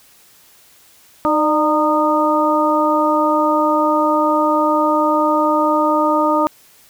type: harmonic tone with a mistuned harmonic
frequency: 307.4 Hz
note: D#4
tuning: 21 cents flat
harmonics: 1 / 2 / 3 / 4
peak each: -18 / -18 / -18 / -18 dBFS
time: 1.25-6.47 s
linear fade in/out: 0 ms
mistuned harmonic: 2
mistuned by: -44 cents
effects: white hiss -49 dBFS RMS until 6.89 s